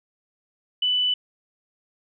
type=tone; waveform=sine; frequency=2986 Hz; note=F#7; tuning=15 cents sharp; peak=-19 dBFS; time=0.82-1.14 s; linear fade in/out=5 ms; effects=none